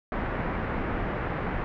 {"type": "low-pass noise", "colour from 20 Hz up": "pink", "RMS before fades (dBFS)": -30, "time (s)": [0.12, 1.64], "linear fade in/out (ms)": 0, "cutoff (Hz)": 2000, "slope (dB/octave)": 24, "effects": []}